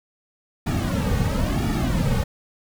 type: noise with flanger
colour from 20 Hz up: brown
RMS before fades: -22 dBFS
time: 0.66-2.24 s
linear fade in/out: 10 ms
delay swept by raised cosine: 1.9 to 3 ms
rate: 0.98 Hz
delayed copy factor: -1
effects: none